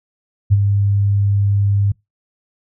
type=tone with ADSR envelope; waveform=sine; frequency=100.6 Hz; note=G2; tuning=45 cents sharp; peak=-6 dBFS; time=0.5-1.92 s; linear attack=26 ms; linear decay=36 ms; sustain=-6 dB; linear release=7 ms; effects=noise-tail reverb RT60 0.2 s tail -25 dB re dry